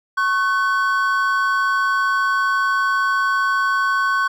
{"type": "tone pair together", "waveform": "triangle", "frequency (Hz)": [1100, 1512.6], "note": ["C#6", "F#6"], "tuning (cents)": [-14, 38], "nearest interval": "tritone", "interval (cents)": 552, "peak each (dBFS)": -17, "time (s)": [0.17, 4.28], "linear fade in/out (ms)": 10, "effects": []}